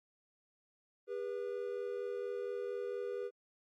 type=tone pair together; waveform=triangle; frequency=402.7 / 487 Hz; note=G4 / B4; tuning=+47 / -24 cents; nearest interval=minor third; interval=329 cents; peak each=-38 / -38 dBFS; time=1.07-3.31 s; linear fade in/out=50 ms; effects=AAC 64 kbps